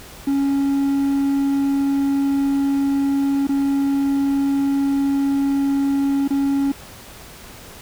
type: tone with dropouts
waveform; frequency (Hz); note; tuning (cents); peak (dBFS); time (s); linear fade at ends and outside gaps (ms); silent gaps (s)
triangle; 277.2; C#4; 0; -14; 0.27-6.72; 5; 3.471-3.491 / 6.278-6.305
effects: pink hiss -40 dBFS RMS until 7.81 s